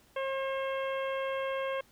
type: harmonic tone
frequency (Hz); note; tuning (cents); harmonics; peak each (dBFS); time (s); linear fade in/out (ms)
537; C5; +45; 1 / 2 / 3 / 4 / 5 / 6; -32 / -38 / -42 / -44 / -46 / -48; 0.16-1.81; 5
effects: pink hiss -63 dBFS RMS until 1.91 s